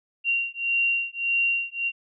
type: beating tone pair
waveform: sine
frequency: 2759 / 2760.7 Hz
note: F7 / F7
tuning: -22 / -21 cents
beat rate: 1.7 Hz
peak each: -25 dBFS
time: 0.24-1.92 s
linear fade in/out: 50 ms
effects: none